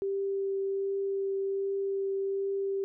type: tone with vibrato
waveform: sine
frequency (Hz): 392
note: G4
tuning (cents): 0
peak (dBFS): -28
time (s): 0.02-2.84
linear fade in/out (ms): 0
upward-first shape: triangle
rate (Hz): 1.3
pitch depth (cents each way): 9
effects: none